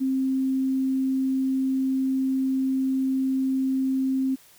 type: tone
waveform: sine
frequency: 264.5 Hz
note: C4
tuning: 19 cents sharp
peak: -21 dBFS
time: 0-4.36 s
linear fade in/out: 20 ms
effects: white hiss -54 dBFS RMS until 4.58 s